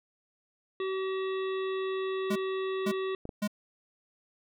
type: harmonic tone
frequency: 381 Hz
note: G4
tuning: 49 cents flat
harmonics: 1 / 3 / 5 / 7 / 9 / 10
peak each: -30 / -40 / -44 / -47 / -49 / -50 dBFS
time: 0.8-3.15 s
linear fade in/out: 2 ms
type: tone bursts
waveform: square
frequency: 207.7 Hz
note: G#3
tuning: in tune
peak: -28 dBFS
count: 3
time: 2.3-3.477 s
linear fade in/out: 10 ms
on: 59 ms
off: 500 ms
type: clicks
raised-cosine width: 2 ms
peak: -25 dBFS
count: 2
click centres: 3.254 / 3.292 s
effects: none